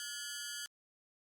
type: ring-modulated tone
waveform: 10% pulse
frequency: 1568 Hz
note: G6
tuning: in tune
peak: -29 dBFS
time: 0-0.66 s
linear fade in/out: 0 ms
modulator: 139 Hz
effects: Opus 48 kbps